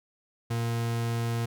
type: tone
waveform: 40% pulse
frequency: 116.54 Hz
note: A#2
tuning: in tune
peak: -26 dBFS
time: 0.5-1.46 s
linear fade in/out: 10 ms
effects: none